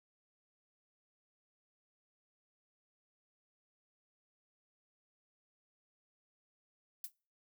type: noise with exponential decay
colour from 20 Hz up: violet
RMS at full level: -37 dBFS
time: 7.04-7.12 s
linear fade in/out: 2 ms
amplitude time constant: 16 ms
effects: noise-tail reverb RT60 0.4 s tail -26 dB re dry